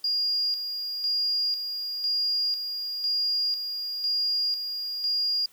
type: tone with tremolo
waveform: triangle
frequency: 4834 Hz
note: D8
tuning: 49 cents sharp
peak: -20 dBFS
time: 0.04-5.46 s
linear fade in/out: 5 ms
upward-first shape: square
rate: 1 Hz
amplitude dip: 60%
effects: tanh soft clip ceiling -21 dBFS + white hiss -58 dBFS RMS until 5.52 s